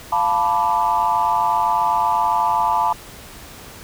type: chord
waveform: sine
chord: B half-diminished seventh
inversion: second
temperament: equal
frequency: 698.5 / 880 / 987.8 / 1174.7 Hz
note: F5 / A5 / B5 / D6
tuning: 0 / 0 / 0 / 0 cents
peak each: -24 / -18 / -19 / -24 dBFS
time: 0.12-2.93 s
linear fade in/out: 5 ms
effects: tanh soft clip ceiling -6 dBFS + pink hiss -39 dBFS RMS until 3.83 s